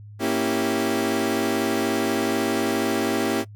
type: chord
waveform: 30% pulse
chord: A# diminished seventh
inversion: none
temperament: equal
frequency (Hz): 233.1 / 277.2 / 329.6 / 392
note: A#3 / C#4 / E4 / G4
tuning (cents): 0 / 0 / 0 / 0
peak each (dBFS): -24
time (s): 0.19-3.45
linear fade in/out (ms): 50
effects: noise-tail reverb RT60 0.1 s tail -21 dB re dry + added 104 Hz sine -39 dBFS peak until 3.55 s